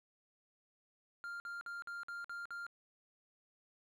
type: tone bursts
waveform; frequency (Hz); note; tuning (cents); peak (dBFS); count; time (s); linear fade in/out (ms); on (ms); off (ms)
triangle; 1396.9; F6; 0; -40; 7; 1.24-2.666; 0; 160; 51
effects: none